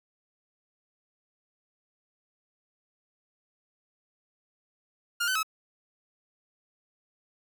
sawtooth tone with pitch steps, 1410 / 1518 / 1290 Hz, F6 / F#6 / E6, +16 / +44 / -38 cents, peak -22 dBFS, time 5.2-5.431 s, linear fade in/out 10 ms, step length 77 ms, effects none

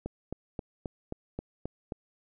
click train, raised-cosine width 2 ms, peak -21 dBFS, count 8, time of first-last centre 0.06-1.922 s, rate 3.76 Hz, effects none

